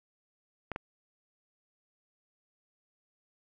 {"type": "clicks", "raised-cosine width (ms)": 0.5, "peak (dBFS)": -20, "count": 2, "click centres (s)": [0.717, 0.761], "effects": []}